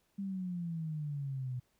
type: exponential sweep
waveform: sine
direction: down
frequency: 200 to 123.47 Hz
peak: -35 dBFS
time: 0.18-1.6 s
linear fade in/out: 10 ms
effects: pink hiss -75 dBFS RMS until 1.79 s